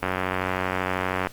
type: click train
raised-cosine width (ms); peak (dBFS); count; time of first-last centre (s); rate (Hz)
0.5; -9; 116; 0.03-1.271; 92.7
effects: pink hiss -48 dBFS RMS until 1.32 s + Opus 32 kbps